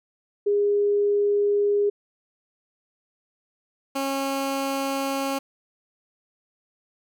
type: tone pair in turn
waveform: sine / 15% pulse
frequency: 409 / 273 Hz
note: G#4 / C#4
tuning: -26 / -26 cents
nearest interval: perfect fifth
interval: 700 cents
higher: first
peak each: -18 dBFS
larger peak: neither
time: 0.46-1.9 / 3.95-5.39 s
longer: neither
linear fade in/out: 10 ms
effects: none